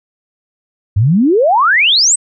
sine exponential sweep, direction up, 92.5 to 8520 Hz, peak -7 dBFS, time 0.96-2.16 s, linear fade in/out 10 ms, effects none

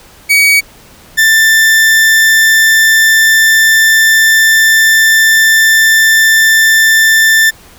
40% pulse tone pair in turn, 2260 / 1776.2 Hz, C#7 / A6, +33 / +16 cents, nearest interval major third, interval 417 cents, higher first, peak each -4 dBFS, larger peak neither, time 0.29-0.61 / 1.17-7.51 s, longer second, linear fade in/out 20 ms, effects pink hiss -39 dBFS RMS until 7.78 s

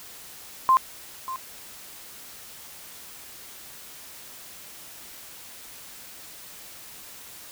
sine tone with echo, 1046.5 Hz, C6, in tune, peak -14 dBFS, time 0.69-0.77 s, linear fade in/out 0 ms, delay 590 ms, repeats 1, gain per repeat -15 dB, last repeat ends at 1.36 s, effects white hiss -44 dBFS RMS until 7.51 s

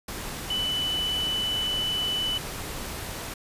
sine tone in noise, 2987 Hz, F#7, 16 cents sharp, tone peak -25 dBFS, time 0.5-2.38 s, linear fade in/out 5 ms, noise pink, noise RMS -35 dBFS, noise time 0.08-3.34 s, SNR +7 dB, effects resampled to 32000 Hz

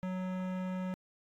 sine tone with hard clipping, 185 Hz, F#3, in tune, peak -36 dBFS, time 0.03-0.94 s, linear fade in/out 0 ms, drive 18 dB, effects AAC 64 kbps

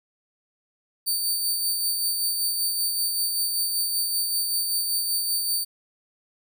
15% pulse tone with tremolo, 4589 Hz, D8, 41 cents flat, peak -15 dBFS, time 1.06-5.65 s, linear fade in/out 20 ms, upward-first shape sine, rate 5.2 Hz, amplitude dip 35%, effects none

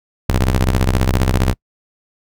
sawtooth ring-modulated tone, 64.2 Hz, C2, 32 cents flat, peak -6 dBFS, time 0.29-1.54 s, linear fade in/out 5 ms, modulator 24.6 Hz, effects noise-tail reverb RT60 0.1 s tail -26 dB re dry

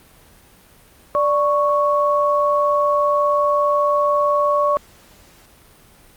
sine tone pair together, 586.9 / 1108.7 Hz, D5 / C#6, -1 / 0 cents, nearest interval major seventh, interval 1101 cents, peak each -17 dBFS, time 1.15-4.77 s, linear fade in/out 0 ms, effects pink hiss -49 dBFS RMS until 6.16 s + Opus 32 kbps

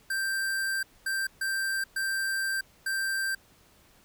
square tone bursts at uneven times, 1572 Hz, G6, 4 cents sharp, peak -28 dBFS, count 5, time 0.1-0.83 / 1.06-1.27 / 1.41-1.84 / 1.96-2.61 / 2.86-3.35 s, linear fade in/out 5 ms, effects pink hiss -60 dBFS RMS until 4.04 s

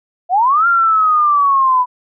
sine linear two-way sweep, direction up then down, 679 to 1400 to 985 Hz, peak -9 dBFS, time 0.29-1.86 s, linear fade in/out 50 ms, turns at 0.67 s, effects none

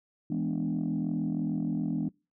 sine chord, E dominant seventh, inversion none, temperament equal, 164.81 / 207.7 / 246.9 / 293.7 Hz, E3 / G#3 / B3 / D4, 0 / 0 / 0 / 0 cents, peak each -32 dBFS, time 0.3-2.09 s, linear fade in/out 5 ms, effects noise-tail reverb RT60 0.3 s tail -25 dB re dry + tanh soft clip ceiling -22 dBFS

